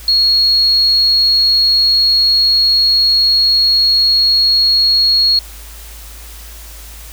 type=tone; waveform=sine; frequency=4311 Hz; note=C#8; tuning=49 cents flat; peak=-8 dBFS; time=0.08-5.39 s; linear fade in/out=2 ms; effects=added 54 Hz sine -32 dBFS peak until 7.12 s + white hiss -36 dBFS RMS until 7.12 s